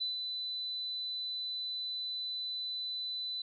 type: tone with ADSR envelope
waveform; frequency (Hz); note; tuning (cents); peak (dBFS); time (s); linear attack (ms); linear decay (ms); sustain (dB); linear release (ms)
sine; 4000; B7; +21; -31; 0-3.42; 17; 140; -4; 4
effects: none